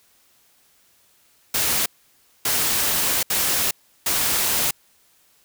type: noise bursts at uneven times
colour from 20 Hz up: white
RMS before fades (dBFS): -21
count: 4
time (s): 1.54-1.86 / 2.45-3.23 / 3.3-3.71 / 4.06-4.71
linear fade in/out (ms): 5
effects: white hiss -59 dBFS RMS until 5.44 s